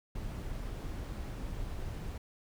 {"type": "noise", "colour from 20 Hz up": "brown", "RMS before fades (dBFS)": -39, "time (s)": [0.15, 2.18], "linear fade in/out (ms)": 5, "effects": []}